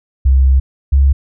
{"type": "tone pair in turn", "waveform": "sine", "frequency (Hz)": [66.2, 68.61], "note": ["C2", "C#2"], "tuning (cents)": [21, -17], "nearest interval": "minor second", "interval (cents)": 62, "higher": "second", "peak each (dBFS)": -6, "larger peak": "neither", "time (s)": [[0.25, 0.6], [0.92, 1.13]], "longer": "first", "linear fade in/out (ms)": 10, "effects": []}